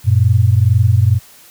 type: tone pair together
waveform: sine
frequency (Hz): 94.5 / 116.6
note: F#2 / A#2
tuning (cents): +37 / +1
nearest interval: major third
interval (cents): 364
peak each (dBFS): -11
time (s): 0.04-1.2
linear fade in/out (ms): 50
effects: white hiss -43 dBFS RMS until 1.5 s